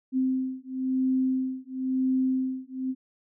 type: beating tone pair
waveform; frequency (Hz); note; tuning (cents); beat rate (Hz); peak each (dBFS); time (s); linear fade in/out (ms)
sine; 259.7 / 260.68; C4 / C4; -13 / -6; 0.98; -27; 0.12-2.95; 50
effects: none